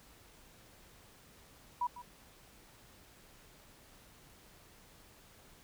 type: tone with echo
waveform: sine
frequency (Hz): 974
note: B5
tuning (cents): -24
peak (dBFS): -30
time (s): 1.81-1.87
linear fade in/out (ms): 5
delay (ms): 150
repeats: 1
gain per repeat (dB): -15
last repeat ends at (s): 2.02
effects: pink hiss -60 dBFS RMS until 5.63 s